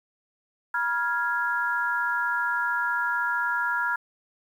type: chord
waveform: sine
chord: F diminished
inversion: second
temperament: equal with one note detuned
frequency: 964.6 / 1396.9 / 1661.2 Hz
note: Cb6 / F6 / Ab6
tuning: -41 / 0 / 0 cents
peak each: -29 / -26 / -29 dBFS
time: 0.74-3.96 s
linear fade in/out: 5 ms
effects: 9-bit